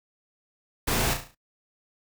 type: noise with echo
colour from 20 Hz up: pink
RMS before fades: -26 dBFS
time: 0.87-1.14 s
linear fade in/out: 10 ms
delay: 35 ms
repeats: 6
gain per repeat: -6 dB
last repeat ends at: 1.35 s
effects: noise-tail reverb RT60 0.1 s tail -20 dB re dry